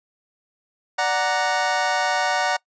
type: chord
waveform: 25% pulse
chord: D augmented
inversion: none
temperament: equal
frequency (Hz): 587.3 / 740 / 932.3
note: D5 / F#5 / A#5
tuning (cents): 0 / 0 / 0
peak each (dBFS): -23 / -18 / -21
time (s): 0.98-2.57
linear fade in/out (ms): 10
effects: noise-tail reverb RT60 0.1 s tail -23 dB re dry + resampled to 16000 Hz